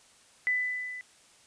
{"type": "tone with level ramp", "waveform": "sine", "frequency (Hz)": 1997, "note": "B6", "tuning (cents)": 19, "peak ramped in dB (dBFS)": [-23, -38], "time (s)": [0.47, 1.01], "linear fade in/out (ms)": 0, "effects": ["white hiss -59 dBFS RMS until 1.46 s", "resampled to 22050 Hz"]}